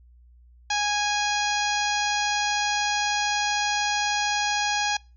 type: harmonic tone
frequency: 827 Hz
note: G#5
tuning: 8 cents flat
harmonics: 1 / 2 / 3 / 4 / 5 / 6 / 7 / 8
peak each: -26 / -29 / -31 / -32 / -33 / -34 / -34 / -35 dBFS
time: 0.7-4.97 s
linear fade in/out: 5 ms
effects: noise-tail reverb RT60 0.3 s tail -25 dB re dry + added 60 Hz sine -50 dBFS peak until 5.16 s